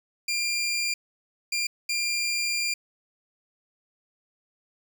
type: tone bursts at uneven times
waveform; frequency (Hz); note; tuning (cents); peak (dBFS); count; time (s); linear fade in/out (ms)
20% pulse; 2391; D7; +30; -20; 3; 0.28-0.94 / 1.52-1.67 / 1.89-2.74; 5
effects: none

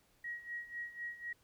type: tone with tremolo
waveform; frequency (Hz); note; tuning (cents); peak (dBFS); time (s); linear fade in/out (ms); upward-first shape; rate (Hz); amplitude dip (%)
sine; 1900; A#6; +33; -38; 0.24-1.33; 5; sine; 4; 80
effects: pink hiss -71 dBFS RMS until 1.43 s

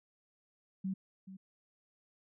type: tone with echo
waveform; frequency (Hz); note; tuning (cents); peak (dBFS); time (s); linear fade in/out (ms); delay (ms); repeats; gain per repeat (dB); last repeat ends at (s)
sine; 190.6; G3; -48; -33; 0.84-0.94; 10; 430; 1; -13; 1.37
effects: none

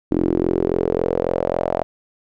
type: tone with band-pass filter sweep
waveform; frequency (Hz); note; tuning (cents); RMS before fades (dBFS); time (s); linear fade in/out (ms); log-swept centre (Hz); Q
sawtooth; 43.65; F1; 0; -20; 0.11-1.83; 0; 310 to 650; 4.3
effects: none

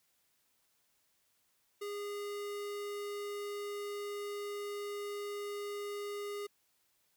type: tone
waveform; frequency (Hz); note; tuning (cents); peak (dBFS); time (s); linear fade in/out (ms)
square; 409.2; G#4; -26; -39; 1.81-6.47; 10
effects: white hiss -75 dBFS RMS until 7.16 s

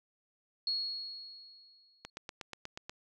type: tone with exponential decay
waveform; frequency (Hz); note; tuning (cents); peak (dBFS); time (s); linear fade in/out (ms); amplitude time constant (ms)
sine; 4324; C#8; -44; -29; 0.67-2.1; 2; 310
type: click train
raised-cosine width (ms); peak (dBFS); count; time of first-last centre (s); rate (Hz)
0.2; -24; 8; 2.05-2.895; 8.28
effects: none

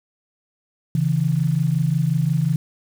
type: tone pair together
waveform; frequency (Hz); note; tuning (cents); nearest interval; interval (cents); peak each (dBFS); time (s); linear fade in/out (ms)
sine; 136.8 / 162.42; C#3 / E3; -23 / -25; minor third; 298; -20 / -19; 0.95-2.56; 2
effects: 7-bit

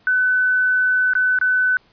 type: tone with dropouts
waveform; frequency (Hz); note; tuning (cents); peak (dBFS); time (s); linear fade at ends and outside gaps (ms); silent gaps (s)
sine; 1505; F#6; +29; -14; 0.07-1.77; 1; 1.135-1.152 / 1.388-1.413
effects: pink hiss -56 dBFS RMS until 1.92 s + resampled to 11025 Hz

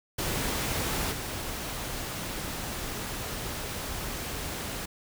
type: noise with level steps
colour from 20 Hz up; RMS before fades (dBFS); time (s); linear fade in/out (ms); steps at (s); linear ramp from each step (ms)
pink; -30 / -35; 0.18-4.86; 10; 1.11; 20
effects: none

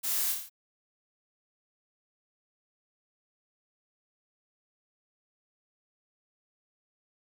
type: noise with echo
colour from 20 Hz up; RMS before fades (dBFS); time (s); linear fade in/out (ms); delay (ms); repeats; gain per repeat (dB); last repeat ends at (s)
blue; -32; 0.03-0.33; 20; 28; 6; -3; 0.498
effects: none

